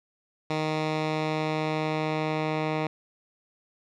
10% pulse tone with low-pass filter sweep, 155.56 Hz, D#3, in tune, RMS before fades -28 dBFS, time 0.5-2.87 s, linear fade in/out 2 ms, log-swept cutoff 4300 to 2800 Hz, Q 0.98, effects none

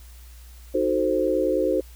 sine chord, D# diminished seventh, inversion none, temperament equal, 311.1 / 370 / 440 / 523.3 Hz, D#4 / F#4 / A4 / C5, 0 / 0 / 0 / 0 cents, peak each -26 / -25 / -27 / -23 dBFS, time 0.74-1.81 s, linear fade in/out 10 ms, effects added 60 Hz sine -42 dBFS peak until 1.95 s + white hiss -53 dBFS RMS until 1.95 s

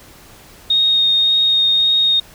sine tone with vibrato, 3713 Hz, A#7, 8 cents flat, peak -11 dBFS, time 0.7-2.2 s, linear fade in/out 5 ms, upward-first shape sine, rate 1.8 Hz, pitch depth 8 cents each way, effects pink hiss -43 dBFS RMS until 2.34 s

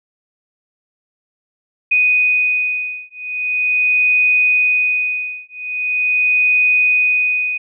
sine beating tone pair, 2489 / 2489.42 Hz, D#7 / D#7, 0 / 0 cents, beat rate 0.42 Hz, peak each -16 dBFS, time 1.91-7.58 s, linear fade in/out 10 ms, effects none

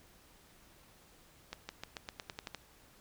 accelerating click train, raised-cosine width 0.2 ms, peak -23 dBFS, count 10, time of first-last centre 1.53-2.547 s, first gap 160 ms, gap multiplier 0.91, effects pink hiss -62 dBFS RMS until 3 s

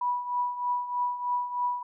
sine tone with tremolo, 980 Hz, B5, 14 cents flat, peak -23 dBFS, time 0.01-1.83 s, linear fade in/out 5 ms, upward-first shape triangle, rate 3.2 Hz, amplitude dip 75%, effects none

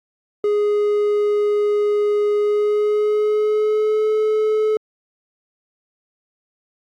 triangle tone with pitch glide, 415.3 to 431.2 Hz, G#4 to A4, 0 to -35 cents, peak -13 dBFS, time 0.44-4.77 s, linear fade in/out 2 ms, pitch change +65 cents, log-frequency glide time 2.38-4.09 s, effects AAC 64 kbps

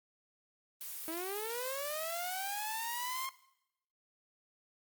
blue noise, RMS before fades -43 dBFS, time 0.81-3.26 s, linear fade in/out 0 ms
sawtooth linear sweep, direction up, 315.1 to 1072 Hz, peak -34 dBFS, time 1.08-3.29 s, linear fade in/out 0 ms
effects noise-tail reverb RT60 0.8 s tail -18 dB re dry + Opus 24 kbps

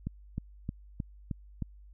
click train, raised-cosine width 5 ms, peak -21 dBFS, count 6, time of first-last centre 0.07-1.623 s, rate 3.22 Hz, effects added 50 Hz sine -50 dBFS peak until 1.93 s

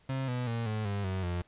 35% pulse tone with pitch steps, 133.1 / 124.19 / 115.87 / 108.11 / 100.87 / 94.12 / 87.81 Hz, C3 / B2 / A#2 / A2 / G2 / F#2 / F2, +30 / +10 / -10 / -30 / +50 / +30 / +10 cents, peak -29 dBFS, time 0.09-1.42 s, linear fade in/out 5 ms, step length 190 ms, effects pink hiss -65 dBFS RMS until 1.47 s + resampled to 8000 Hz

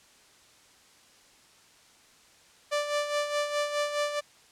sawtooth tone with tremolo, 587.3 Hz, D5, in tune, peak -21 dBFS, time 2.71-4.21 s, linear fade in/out 20 ms, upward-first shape sine, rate 4.8 Hz, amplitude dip 60%, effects white hiss -58 dBFS RMS until 4.51 s + low-pass 8000 Hz 12 dB/octave

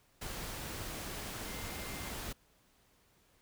sine tone in noise, 2093 Hz, C7, in tune, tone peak -52 dBFS, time 1.46-2.11 s, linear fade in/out 10 ms, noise pink, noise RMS -42 dBFS, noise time 0.21-2.33 s, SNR -13 dB, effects pink hiss -69 dBFS RMS until 3.41 s

